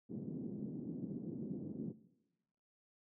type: band-pass noise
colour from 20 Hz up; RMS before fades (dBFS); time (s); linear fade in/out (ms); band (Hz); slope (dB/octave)
pink; -44; 0.09-1.93; 20; 170 to 310; 24
effects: noise-tail reverb RT60 1.0 s tail -18 dB re dry